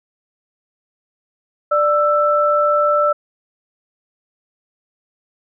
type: tone pair together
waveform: sine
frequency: 591 / 1326.8 Hz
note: D5 / E6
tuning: +11 / +11 cents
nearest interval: octave + major second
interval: 1400 cents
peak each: -15 dBFS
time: 1.71-3.13 s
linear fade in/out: 10 ms
effects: none